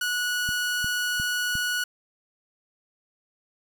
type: tone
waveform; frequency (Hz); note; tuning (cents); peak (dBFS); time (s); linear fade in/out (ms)
sawtooth; 1466; F#6; -16; -21; 0.01-1.84; 5
type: click train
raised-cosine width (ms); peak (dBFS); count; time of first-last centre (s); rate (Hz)
5; -23; 4; 0.49-1.554; 2.82
effects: 8-bit